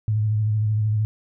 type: tone with vibrato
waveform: sine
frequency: 107.3 Hz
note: A2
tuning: 43 cents flat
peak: -18 dBFS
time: 0.08-1.05 s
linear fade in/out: 0 ms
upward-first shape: sine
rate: 13 Hz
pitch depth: 36 cents each way
effects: none